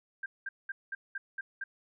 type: tone bursts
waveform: sine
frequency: 1588 Hz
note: G6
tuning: 22 cents sharp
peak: -34 dBFS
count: 7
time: 0.23-1.64 s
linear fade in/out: 5 ms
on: 30 ms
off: 200 ms
effects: none